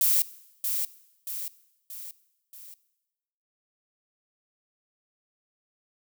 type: noise with echo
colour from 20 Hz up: violet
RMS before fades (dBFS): -22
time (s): 0.01-0.22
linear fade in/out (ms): 2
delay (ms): 630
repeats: 4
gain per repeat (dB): -6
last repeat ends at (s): 2.74
effects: noise-tail reverb RT60 1.0 s tail -19 dB re dry